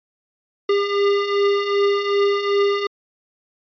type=beating tone pair; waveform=square; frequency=400.7 / 403.3 Hz; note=G4 / G4; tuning=+38 / +49 cents; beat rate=2.6 Hz; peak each=-24 / -18 dBFS; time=0.69-2.87 s; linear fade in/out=5 ms; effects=resampled to 11025 Hz